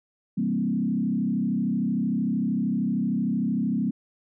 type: tone with frequency modulation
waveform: sine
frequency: 219.8 Hz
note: A3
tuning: 2 cents flat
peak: -22 dBFS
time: 0.37-3.91 s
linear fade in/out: 10 ms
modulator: 33.1 Hz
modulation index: 1.5
effects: none